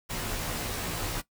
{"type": "noise with comb filter", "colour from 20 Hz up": "pink", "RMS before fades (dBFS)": -33, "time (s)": [0.09, 1.22], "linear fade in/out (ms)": 20, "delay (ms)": 15, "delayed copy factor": -0.9, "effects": ["noise-tail reverb RT60 0.1 s tail -17 dB re dry"]}